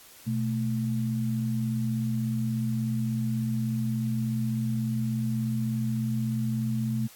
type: tone pair together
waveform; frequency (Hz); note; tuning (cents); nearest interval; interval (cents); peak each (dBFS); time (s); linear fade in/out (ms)
sine; 123.47 / 220; B2 / A3; 0 / 0; minor seventh; 1000; -28 / -28; 0.26-7.08; 20
effects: white hiss -51 dBFS RMS until 7.15 s + AAC 64 kbps